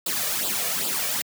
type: noise with flanger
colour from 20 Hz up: white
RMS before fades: -26 dBFS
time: 0.06-1.22 s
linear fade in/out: 5 ms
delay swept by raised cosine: 0.24 to 1.74 ms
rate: 2.5 Hz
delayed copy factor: +0.7
effects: high-pass 150 Hz 12 dB/octave